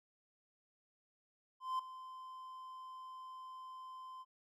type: tone with ADSR envelope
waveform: triangle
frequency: 1034 Hz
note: C6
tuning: 21 cents flat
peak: -31 dBFS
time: 1.6-4.25 s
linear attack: 190 ms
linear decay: 6 ms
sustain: -15 dB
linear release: 37 ms
effects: none